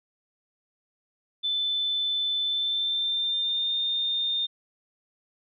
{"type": "tone with pitch glide", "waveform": "sine", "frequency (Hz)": [3520, 3632], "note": ["A7", "A#7"], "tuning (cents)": [0, -46], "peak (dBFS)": -24, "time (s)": [1.43, 4.47], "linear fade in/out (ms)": 20, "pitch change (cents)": 54, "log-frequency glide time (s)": [2.43, 3.75], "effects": []}